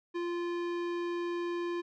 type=tone with tanh clipping; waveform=sine; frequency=346.7 Hz; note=F4; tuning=13 cents flat; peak=-34 dBFS; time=0.14-1.82 s; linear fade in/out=20 ms; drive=18 dB; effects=none